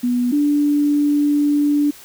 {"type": "tone pair in turn", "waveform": "sine", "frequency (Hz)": [244.9, 291.8], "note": ["B3", "D4"], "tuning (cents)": [-14, -11], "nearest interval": "minor third", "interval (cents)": 303, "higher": "second", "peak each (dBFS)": [-15, -13], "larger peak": "second", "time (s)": [[0.03, 0.32], [0.32, 1.91]], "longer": "second", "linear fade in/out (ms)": 10, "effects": ["white hiss -42 dBFS RMS until 2.04 s"]}